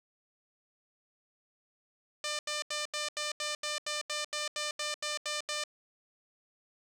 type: tone bursts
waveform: 5% pulse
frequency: 598 Hz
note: D5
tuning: 31 cents sharp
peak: -21 dBFS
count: 15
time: 2.24-5.638 s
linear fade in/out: 2 ms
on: 150 ms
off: 82 ms
effects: low-pass 10000 Hz 12 dB/octave